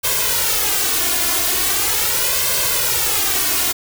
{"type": "noise with flanger", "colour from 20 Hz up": "white", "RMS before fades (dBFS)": -18, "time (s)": [0.03, 3.73], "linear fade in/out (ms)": 20, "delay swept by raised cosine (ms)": [1.9, 2.86], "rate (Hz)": 0.4, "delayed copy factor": 0.8, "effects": []}